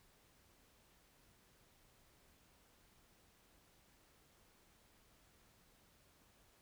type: silence
effects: pink hiss -70 dBFS RMS until 6.61 s